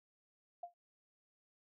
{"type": "tone with exponential decay", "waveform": "sine", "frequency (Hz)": 698.5, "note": "F5", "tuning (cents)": 0, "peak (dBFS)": -39, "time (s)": [0.63, 0.74], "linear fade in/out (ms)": 5, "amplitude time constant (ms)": 22, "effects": []}